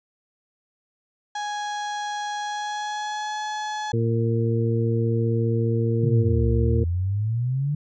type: tone with pitch glide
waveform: 35% pulse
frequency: 830.6 to 850 Hz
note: G#5 to G#5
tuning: 0 to +40 cents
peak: -25 dBFS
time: 1.35-3.92 s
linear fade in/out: 5 ms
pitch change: +40 cents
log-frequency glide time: 2.39-3.42 s
type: harmonic tone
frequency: 114.9 Hz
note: A#2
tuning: 25 cents flat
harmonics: 1 / 2 / 3 / 4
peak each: -21 / -28 / -29 / -27 dBFS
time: 3.93-6.84 s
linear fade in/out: 5 ms
type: exponential two-way sweep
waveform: sine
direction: down then up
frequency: 150 to 64.6 to 150 Hz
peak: -21 dBFS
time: 6.03-7.75 s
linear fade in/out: 5 ms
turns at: 6.47 s
effects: resampled to 16000 Hz